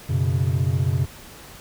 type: chord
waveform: triangle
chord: F# suspended fourth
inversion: none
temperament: equal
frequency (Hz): 92.5 / 123.47 / 138.59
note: F#2 / B2 / C#3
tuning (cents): 0 / 0 / 0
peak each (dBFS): -21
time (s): 0.09-1.06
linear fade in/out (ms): 10
effects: pink hiss -43 dBFS RMS until 1.6 s